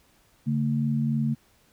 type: tone pair together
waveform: sine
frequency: 142 / 225.4 Hz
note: C#3 / A3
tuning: +42 / +42 cents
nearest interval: minor sixth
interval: 800 cents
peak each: -25 dBFS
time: 0.46-1.35 s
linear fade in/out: 20 ms
effects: pink hiss -62 dBFS RMS until 1.72 s